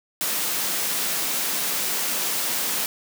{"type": "high-pass noise", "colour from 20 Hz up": "white", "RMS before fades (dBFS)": -25, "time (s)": [0.21, 2.86], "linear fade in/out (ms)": 0, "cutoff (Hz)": 150, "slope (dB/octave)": 48, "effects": []}